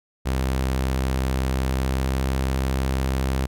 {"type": "tone with pitch glide", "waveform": "sawtooth", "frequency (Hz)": [65.41, 66.02], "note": ["C2", "C2"], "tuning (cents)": [0, 16], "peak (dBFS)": -17, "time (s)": [0.25, 3.47], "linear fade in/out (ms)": 20, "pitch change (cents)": 16, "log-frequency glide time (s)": [1.7, 2.2], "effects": []}